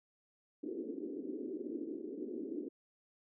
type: band-pass noise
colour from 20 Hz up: pink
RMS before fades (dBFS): -42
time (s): 0.63-2.69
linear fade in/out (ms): 10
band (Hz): 260 to 410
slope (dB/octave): 48
effects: none